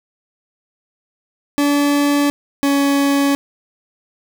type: tone pair in turn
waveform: 40% pulse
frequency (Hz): 287.5 / 280.4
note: D4 / C#4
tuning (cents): -37 / +20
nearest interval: unison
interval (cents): 43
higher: first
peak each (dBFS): -12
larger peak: neither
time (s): 1.58-2.3 / 2.63-3.35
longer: neither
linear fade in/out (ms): 0
effects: none